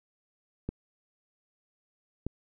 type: clicks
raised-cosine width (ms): 3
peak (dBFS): -19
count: 2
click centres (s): 0.69 / 2.266
effects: none